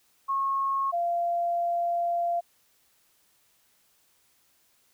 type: tone pair in turn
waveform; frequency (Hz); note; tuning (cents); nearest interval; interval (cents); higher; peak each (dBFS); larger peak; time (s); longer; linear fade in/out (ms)
sine; 1090 / 690.2; C#6 / F5; -29 / -21; minor sixth; 792; first; -24; neither; 0.28-0.92 / 0.92-2.41; second; 20
effects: white hiss -66 dBFS RMS until 4.93 s